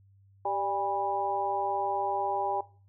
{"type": "harmonic tone with a mistuned harmonic", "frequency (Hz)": 196, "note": "G3", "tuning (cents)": 0, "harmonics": [2, 3, 4, 5], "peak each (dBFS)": [-36, -35, -29, -35], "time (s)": [0.45, 2.61], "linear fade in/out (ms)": 5, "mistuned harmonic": 4, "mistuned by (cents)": 52, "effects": ["noise-tail reverb RT60 0.4 s tail -19 dB re dry", "added 98 Hz sine -57 dBFS peak until 2.88 s"]}